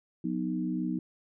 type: chord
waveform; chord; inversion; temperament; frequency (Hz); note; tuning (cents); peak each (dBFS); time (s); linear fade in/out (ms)
sine; B major; second; equal with one note detuned; 181.5 / 246.9 / 311.1; F#3 / B3 / D#4; -33 / 0 / 0; -33; 0.24-0.99; 5
effects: none